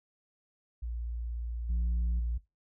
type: tone with level steps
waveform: sine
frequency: 58.4 Hz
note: A#1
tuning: 4 cents sharp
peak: -33 / -24 / -28 dBFS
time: 0.82-2.38 s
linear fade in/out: 10 ms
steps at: 1.69 / 2.19 s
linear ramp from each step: 10 ms
effects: noise-tail reverb RT60 0.2 s tail -18 dB re dry + tanh soft clip ceiling -26 dBFS